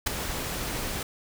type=noise with ADSR envelope; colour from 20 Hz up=pink; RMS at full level=-20 dBFS; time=0.06-1.03 s; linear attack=12 ms; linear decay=7 ms; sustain=-12 dB; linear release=3 ms; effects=none